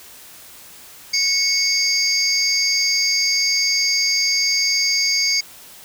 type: tone cluster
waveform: sine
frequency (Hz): 2201 / 4739 / 5280 / 6460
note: C#7 / D8 / E8 / G#8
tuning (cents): -13 / +15 / +2 / -49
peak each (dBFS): -21 / -18 / -26 / -23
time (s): 1.13-5.41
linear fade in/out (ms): 10
effects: tanh soft clip ceiling -6 dBFS + white hiss -42 dBFS RMS until 5.84 s

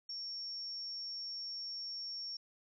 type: tone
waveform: sine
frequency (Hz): 5490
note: F8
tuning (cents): -31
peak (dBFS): -40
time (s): 0.09-2.37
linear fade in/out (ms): 5
effects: none

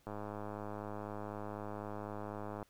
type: click train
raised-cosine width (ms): 1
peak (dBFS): -29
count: 267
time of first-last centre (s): 0.07-2.628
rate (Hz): 104
effects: pink hiss -70 dBFS RMS until 2.69 s

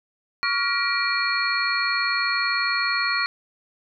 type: tone cluster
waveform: sine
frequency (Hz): 1128 / 1408 / 1910 / 2359 / 4312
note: C#6 / F6 / A#6 / D7 / C#8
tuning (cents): +30 / +14 / +42 / +7 / -49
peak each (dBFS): -27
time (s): 0.43-3.26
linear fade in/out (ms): 0
effects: none

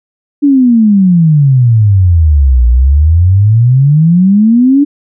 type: exponential two-way sweep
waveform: sine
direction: down then up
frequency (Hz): 293.7 to 58.27 to 293.7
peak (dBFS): -3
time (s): 0.42-4.85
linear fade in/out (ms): 20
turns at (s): 2.67
effects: none

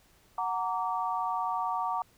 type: chord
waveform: sine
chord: Gb augmented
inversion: none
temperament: just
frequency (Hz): 740 / 925 / 1156.2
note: Gb5 / Bb5 / D6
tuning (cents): 0 / -14 / -27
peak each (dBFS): -33 / -32 / -33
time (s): 0.38-2.02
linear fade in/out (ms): 2
effects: pink hiss -63 dBFS RMS until 2.17 s

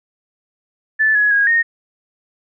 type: tone with pitch steps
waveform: sine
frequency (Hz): 1748 / 1683 / 1642 / 1849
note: A6 / G#6 / G#6 / A#6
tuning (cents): -12 / +23 / -20 / -15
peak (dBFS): -11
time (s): 0.99-1.63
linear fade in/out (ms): 20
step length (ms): 160
effects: none

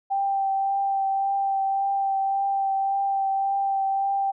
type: tone with vibrato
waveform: sine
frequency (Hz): 784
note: G5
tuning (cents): 0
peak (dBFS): -21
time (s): 0.1-4.32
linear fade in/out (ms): 20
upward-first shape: triangle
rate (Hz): 1.8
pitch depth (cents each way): 16
effects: none

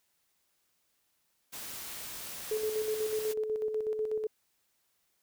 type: noise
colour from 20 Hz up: white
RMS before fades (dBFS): -42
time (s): 1.52-3.34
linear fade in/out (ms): 20
type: tone with tremolo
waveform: sine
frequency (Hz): 432.3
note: A4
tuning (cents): -31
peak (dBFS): -28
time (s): 2.51-4.27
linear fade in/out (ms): 5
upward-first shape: square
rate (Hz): 8.1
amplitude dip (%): 45
effects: white hiss -75 dBFS RMS until 5.22 s

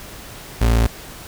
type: tone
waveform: 35% pulse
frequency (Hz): 57.2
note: A#1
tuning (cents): -32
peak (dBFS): -11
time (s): 0.61-0.87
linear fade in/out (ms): 5
effects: pink hiss -37 dBFS RMS until 1.27 s

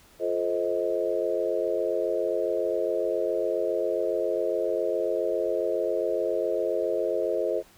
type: chord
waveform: sine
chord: F dominant seventh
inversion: none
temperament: just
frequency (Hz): 349.2 / 436.5 / 523.8 / 628.6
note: F4 / A4 / C5 / Eb5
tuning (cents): 0 / -14 / +2 / +18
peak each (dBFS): -31 / -29 / -29 / -29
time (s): 0.19-7.63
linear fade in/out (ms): 50
effects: pink hiss -56 dBFS RMS until 7.77 s

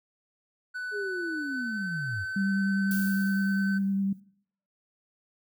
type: tone with pitch glide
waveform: triangle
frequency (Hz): 1493 to 1527.9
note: F#6 to G6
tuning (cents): +15 to -45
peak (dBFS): -30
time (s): 0.74-3.79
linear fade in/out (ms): 20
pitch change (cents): +40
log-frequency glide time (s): 1.35-1.85
type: linear sweep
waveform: sine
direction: down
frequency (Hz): 424.9 to 85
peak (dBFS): -32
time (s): 0.91-2.26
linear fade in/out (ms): 50
type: tone with vibrato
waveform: sine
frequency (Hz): 196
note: G3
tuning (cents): 0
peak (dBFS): -25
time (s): 2.36-4.13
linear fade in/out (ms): 5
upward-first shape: triangle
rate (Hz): 9.9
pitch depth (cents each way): 21
type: noise with exponential decay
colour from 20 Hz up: violet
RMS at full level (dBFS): -35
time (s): 2.91-4.2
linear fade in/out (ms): 1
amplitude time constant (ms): 280
effects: noise-tail reverb RT60 0.6 s tail -19 dB re dry

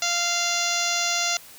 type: harmonic tone with a mistuned harmonic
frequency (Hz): 694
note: F5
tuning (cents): -11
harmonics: 1 / 2 / 3 / 4 / 5 / 6 / 7 / 8 / 9 / 10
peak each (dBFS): -31 / -31 / -31 / -31 / -31 / -31 / -31 / -31 / -31 / -31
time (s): 0.02-1.37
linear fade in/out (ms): 2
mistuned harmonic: 8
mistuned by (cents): +32
effects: white hiss -46 dBFS RMS until 1.58 s

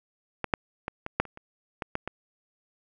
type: clicks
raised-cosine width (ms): 0.5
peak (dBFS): -13 / -7 / -16 / -18 / -6 / -29 / -28 / -16 / -13 / -17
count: 10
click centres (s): 0.443 / 0.538 / 0.881 / 1.064 / 1.2 / 1.253 / 1.374 / 1.822 / 1.954 / 2.076
effects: none

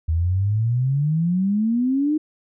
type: exponential sweep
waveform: sine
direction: up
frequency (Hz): 78.3 to 313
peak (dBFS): -17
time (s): 0.08-2.18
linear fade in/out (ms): 10
effects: none

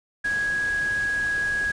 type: tone in noise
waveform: sine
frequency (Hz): 1659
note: G#6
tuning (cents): -2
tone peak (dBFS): -22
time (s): 0.24-1.72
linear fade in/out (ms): 10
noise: pink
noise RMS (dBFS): -38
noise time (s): 0.24-1.72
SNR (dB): +13
effects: resampled to 22050 Hz

